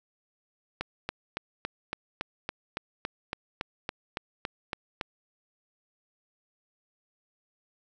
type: click train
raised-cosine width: 0.3 ms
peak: -15 dBFS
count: 16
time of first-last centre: 0.81-5.012 s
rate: 3.57 Hz
effects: none